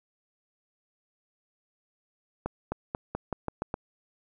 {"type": "accelerating click train", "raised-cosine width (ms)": 1, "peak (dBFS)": -16, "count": 8, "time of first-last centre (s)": [2.46, 3.741], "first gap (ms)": 260, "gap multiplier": 0.88, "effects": []}